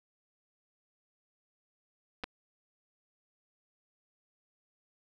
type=clicks; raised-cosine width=0.3 ms; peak=-21 dBFS; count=2; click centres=2.237 / 2.241 s; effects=none